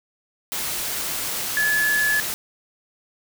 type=tone in noise; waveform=sine; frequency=1713 Hz; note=A6; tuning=47 cents flat; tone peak=-18 dBFS; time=1.57-2.2 s; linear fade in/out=0 ms; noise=white; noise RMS=-27 dBFS; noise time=0.52-2.34 s; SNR=+6 dB; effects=none